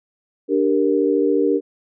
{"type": "chord", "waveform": "sine", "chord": "G minor", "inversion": "second", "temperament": "equal", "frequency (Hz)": [293.7, 392, 466.2], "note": ["D4", "G4", "Bb4"], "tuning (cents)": [0, 0, 0], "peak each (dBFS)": -19, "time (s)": [0.48, 1.61], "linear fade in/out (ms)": 50, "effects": []}